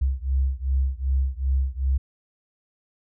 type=beating tone pair; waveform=sine; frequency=65.41 / 68.01 Hz; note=C2 / C#2; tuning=0 / -32 cents; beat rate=2.6 Hz; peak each=-23 / -24 dBFS; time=0.01-1.98 s; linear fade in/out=10 ms; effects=none